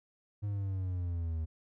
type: exponential sweep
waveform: triangle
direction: down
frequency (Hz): 104.2 to 78.7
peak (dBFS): -30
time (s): 0.42-1.46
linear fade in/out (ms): 20
effects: none